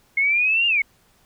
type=exponential two-way sweep; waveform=sine; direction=up then down; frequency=2150 to 2836 to 2150 Hz; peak=-16 dBFS; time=0.17-0.82 s; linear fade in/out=5 ms; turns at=0.67 s; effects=pink hiss -59 dBFS RMS until 1.25 s